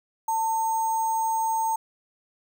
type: tone with sample-and-hold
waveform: sine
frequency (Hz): 894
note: A5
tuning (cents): +27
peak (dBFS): -22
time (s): 0.28-1.76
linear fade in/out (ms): 5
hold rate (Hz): 7350
effects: none